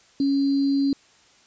sine tone with sample-and-hold, 277.2 Hz, C#4, in tune, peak -18 dBFS, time 0.2-0.93 s, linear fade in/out 2 ms, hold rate 4410 Hz, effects white hiss -56 dBFS RMS until 1.46 s + resampled to 16000 Hz

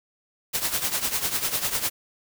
white noise with tremolo, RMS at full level -23 dBFS, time 0.53-1.9 s, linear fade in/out 20 ms, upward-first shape triangle, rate 10 Hz, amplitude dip 80%, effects none

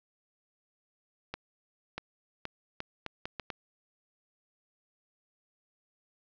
accelerating click train, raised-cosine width 0.3 ms, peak -20 dBFS, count 8, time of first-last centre 1.34-3.502 s, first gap 640 ms, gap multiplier 0.74, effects resampled to 16000 Hz + 8-bit

